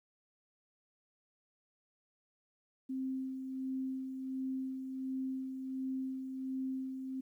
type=tone with tremolo; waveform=sine; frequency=262.8 Hz; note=C4; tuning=8 cents sharp; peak=-34 dBFS; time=2.89-7.21 s; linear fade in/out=10 ms; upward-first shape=sine; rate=1.4 Hz; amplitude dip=45%; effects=12-bit